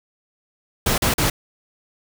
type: noise bursts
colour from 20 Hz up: pink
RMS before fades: -19 dBFS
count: 3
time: 0.86-1.3 s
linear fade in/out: 5 ms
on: 120 ms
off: 40 ms
effects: none